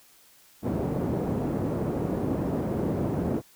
pink band-pass noise, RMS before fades -28 dBFS, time 0.62-3.42 s, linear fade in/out 50 ms, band 130 to 450 Hz, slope 12 dB/octave, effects white hiss -57 dBFS RMS until 3.55 s

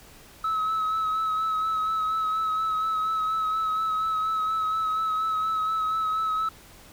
sine tone with vibrato, 1291 Hz, E6, 37 cents flat, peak -21 dBFS, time 0.44-6.49 s, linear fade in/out 5 ms, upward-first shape sine, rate 4.2 Hz, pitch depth 25 cents each way, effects tanh soft clip ceiling -22 dBFS + pink hiss -50 dBFS RMS until 6.92 s

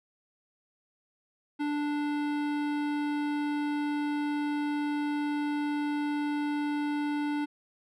sine tone with hard clipping, 293.7 Hz, D4, in tune, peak -30 dBFS, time 1.59-7.46 s, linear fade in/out 20 ms, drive 17 dB, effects none

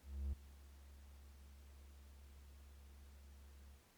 triangle tone with ADSR envelope, 69.3 Hz, C#2, in tune, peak -35 dBFS, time 0.02-3.84 s, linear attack 310 ms, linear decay 5 ms, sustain -20 dB, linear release 120 ms, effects pink hiss -70 dBFS RMS until 3.97 s + MP3 96 kbps

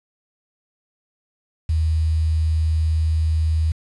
sine tone with quantisation, 79.5 Hz, D#2, 38 cents sharp, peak -16 dBFS, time 1.69-3.72 s, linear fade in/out 5 ms, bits 7, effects resampled to 24000 Hz

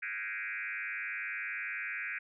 sine tone with frequency modulation, 1975.5 Hz, B6, in tune, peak -35 dBFS, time 0.02-2.19 s, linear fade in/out 10 ms, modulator 100 Hz, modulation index 5, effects none

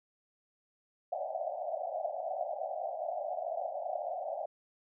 white band-pass noise, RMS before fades -37 dBFS, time 1.12-4.46 s, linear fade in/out 5 ms, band 580 to 760 Hz, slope 96 dB/octave, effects none

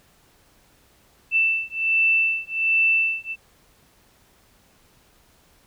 sine beating tone pair, 2660 / 2661.3 Hz, E7 / E7, +15 / +16 cents, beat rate 1.3 Hz, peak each -21 dBFS, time 1.31-3.36 s, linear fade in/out 50 ms, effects pink hiss -58 dBFS RMS until 5.66 s

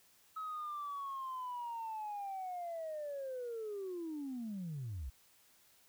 sine linear sweep, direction down, 1286 to 56.8 Hz, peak -38 dBFS, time 0.36-5.1 s, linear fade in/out 10 ms, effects tanh soft clip ceiling -36 dBFS + white hiss -67 dBFS RMS until 5.88 s

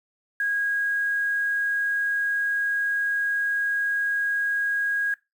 sine tone with quantisation, 1641 Hz, G#6, 21 cents flat, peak -22 dBFS, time 0.4-5.14 s, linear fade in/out 2 ms, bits 8, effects noise-tail reverb RT60 0.2 s tail -19 dB re dry

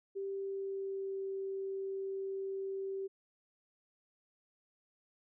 sine tone with pitch glide, 392 to 387.9 Hz, G4 to G4, 0 to -18 cents, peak -36 dBFS, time 0.15-3.08 s, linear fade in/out 20 ms, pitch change -18 cents, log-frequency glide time 0.28-1.24 s, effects none

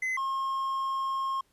triangle tone pair in turn, 2041 / 1074 Hz, C7 / C6, -44 / +45 cents, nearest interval major seventh, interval 1111 cents, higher first, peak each -26 dBFS, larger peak neither, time 0.02-0.17 / 0.17-1.41 s, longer second, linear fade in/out 5 ms, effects pink hiss -69 dBFS RMS until 1.52 s + resampled to 32000 Hz

